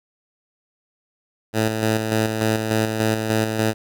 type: tone with tremolo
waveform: 10% pulse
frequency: 110 Hz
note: A2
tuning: in tune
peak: -9 dBFS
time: 1.53-3.74 s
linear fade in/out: 50 ms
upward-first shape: square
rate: 3.4 Hz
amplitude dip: 45%
effects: none